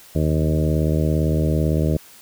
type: harmonic tone with a mistuned harmonic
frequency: 77.78 Hz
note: D#2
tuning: in tune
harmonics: 1 / 2 / 3 / 4 / 5 / 6 / 7 / 8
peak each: -21 / -20 / -27 / -26 / -29 / -30 / -30 / -31 dBFS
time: 0.15-1.97 s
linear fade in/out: 5 ms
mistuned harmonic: 1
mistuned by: +27 cents
effects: white hiss -46 dBFS RMS until 2.21 s